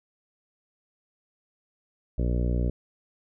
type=harmonic tone; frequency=60.1 Hz; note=B1; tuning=46 cents flat; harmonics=1 / 2 / 3 / 4 / 5 / 6 / 7 / 8 / 9 / 10; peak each=-24 / -30 / -34 / -36 / -38 / -40 / -41 / -42 / -43 / -44 dBFS; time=2.18-2.7 s; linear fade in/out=5 ms; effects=none